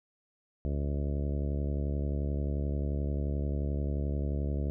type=harmonic tone; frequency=71.4 Hz; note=D2; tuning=48 cents flat; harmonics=1 / 2 / 3 / 4 / 5 / 6 / 7 / 8 / 9; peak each=-30 / -36 / -40 / -42 / -44 / -46 / -47 / -48 / -49 dBFS; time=0.65-4.7 s; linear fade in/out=0 ms; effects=none